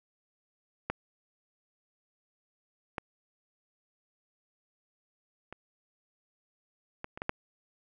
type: clicks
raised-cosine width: 0.5 ms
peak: -15 / -18 / -27 / -22 / -26 / -19 / -13 dBFS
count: 7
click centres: 0.9 / 2.982 / 5.526 / 7.044 / 7.175 / 7.219 / 7.294 s
effects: none